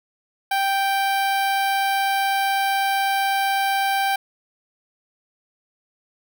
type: tone with notch filter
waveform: sawtooth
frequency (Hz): 784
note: G5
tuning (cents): 0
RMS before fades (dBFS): -21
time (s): 0.51-4.16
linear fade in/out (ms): 5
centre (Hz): 7000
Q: 1.3
effects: none